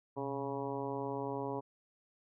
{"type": "harmonic tone with a mistuned harmonic", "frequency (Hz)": 138.59, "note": "C#3", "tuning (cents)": 0, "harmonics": [1, 2, 3, 4, 5, 6, 7, 8], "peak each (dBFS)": [-45, -42, -40, -44, -47, -46, -43, -54], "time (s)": [0.16, 1.61], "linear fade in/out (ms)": 20, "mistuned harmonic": 1, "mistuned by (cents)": -140, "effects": []}